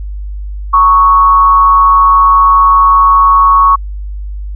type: tone with frequency modulation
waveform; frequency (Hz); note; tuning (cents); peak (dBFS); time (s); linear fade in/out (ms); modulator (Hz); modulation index
sine; 1108.7; C#6; 0; -3; 0.73-3.76; 10; 184; 0.37
effects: added 50 Hz sine -18 dBFS peak until 4.55 s